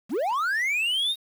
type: linear sweep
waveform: triangle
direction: up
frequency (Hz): 164.81 to 3795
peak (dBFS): -21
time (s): 0.09-1.16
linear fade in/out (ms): 50
effects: 8-bit